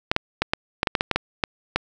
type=clicks; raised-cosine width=0.3 ms; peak=-3 dBFS; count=12; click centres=0.115 / 0.164 / 0.42 / 0.535 / 0.831 / 0.872 / 0.952 / 1.009 / 1.113 / 1.16 / 1.438 / 1.76 s; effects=none